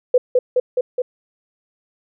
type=tone with echo; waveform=sine; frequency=501 Hz; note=B4; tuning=25 cents sharp; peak=-8 dBFS; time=0.14-0.18 s; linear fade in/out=5 ms; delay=210 ms; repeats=4; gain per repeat=-2 dB; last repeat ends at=1.02 s; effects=none